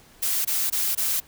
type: noise bursts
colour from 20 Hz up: blue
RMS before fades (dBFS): -24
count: 4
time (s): 0.22-1.203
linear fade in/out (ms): 10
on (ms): 230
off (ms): 21
effects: pink hiss -53 dBFS RMS until 1.27 s